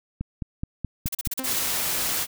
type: click train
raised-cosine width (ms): 5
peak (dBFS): -16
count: 6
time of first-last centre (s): 0.21-1.272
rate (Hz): 4.71
type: noise bursts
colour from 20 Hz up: blue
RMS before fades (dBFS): -28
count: 9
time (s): 1.06-1.59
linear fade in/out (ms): 5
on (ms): 26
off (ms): 37
type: tone with exponential decay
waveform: sawtooth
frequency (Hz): 261.8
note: C4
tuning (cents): +1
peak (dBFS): -24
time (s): 1.39-1.65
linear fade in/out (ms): 2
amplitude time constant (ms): 56
type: noise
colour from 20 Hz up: white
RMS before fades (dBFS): -26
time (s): 1.43-2.27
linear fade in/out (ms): 50
effects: none